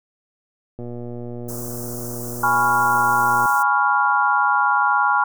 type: click train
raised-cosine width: 2 ms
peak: -20 dBFS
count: 321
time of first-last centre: 0.79-3.457 s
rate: 120 Hz
type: band-stop noise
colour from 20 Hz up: white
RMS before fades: -34 dBFS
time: 1.48-3.63 s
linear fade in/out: 10 ms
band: 1400 to 5600 Hz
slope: 48 dB/octave
type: chord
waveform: sine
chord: C# dominant seventh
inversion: second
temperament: equal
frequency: 830.6 / 987.8 / 1108.7 / 1396.9 Hz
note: G#5 / B5 / C#6 / E#6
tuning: 0 / 0 / 0 / 0 cents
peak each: -20 / -21 / -22 / -19 dBFS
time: 2.43-5.24 s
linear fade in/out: 5 ms
effects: none